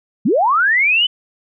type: linear sweep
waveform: sine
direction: up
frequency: 164.81 to 3058 Hz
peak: -11 dBFS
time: 0.25-1.07 s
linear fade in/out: 10 ms
effects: none